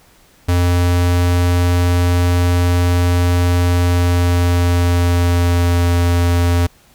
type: tone with pitch glide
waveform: square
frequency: 88.1 to 86.89 Hz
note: F2 to F2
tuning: +16 to -8 cents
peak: -12 dBFS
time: 0.48-6.67 s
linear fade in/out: 10 ms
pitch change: -24 cents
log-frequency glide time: 3.7-5.92 s
effects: pink hiss -50 dBFS RMS until 6.94 s